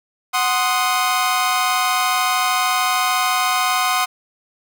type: chord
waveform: sawtooth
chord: C diminished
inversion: second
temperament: equal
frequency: 740 / 1046.5 / 1244.5 Hz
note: Gb5 / C6 / Eb6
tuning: 0 / 0 / 0 cents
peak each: -17 dBFS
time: 0.33-4.06 s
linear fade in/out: 20 ms
effects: none